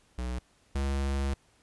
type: tone pair in turn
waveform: square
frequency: 61.74 / 68.73 Hz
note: B1 / C#2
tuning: 0 / -14 cents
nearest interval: major second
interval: 186 cents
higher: second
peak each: -32 / -28 dBFS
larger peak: second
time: 0.18-0.39 / 0.75-1.34 s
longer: second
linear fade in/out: 5 ms
effects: pink hiss -65 dBFS RMS until 1.62 s + resampled to 24000 Hz